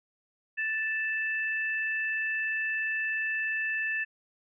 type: tone pair together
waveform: sine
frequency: 1760 / 2637 Hz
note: A6 / E7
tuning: 0 / 0 cents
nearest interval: perfect fifth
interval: 700 cents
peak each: -29 / -33 dBFS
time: 0.57-4.05 s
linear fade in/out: 20 ms
effects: none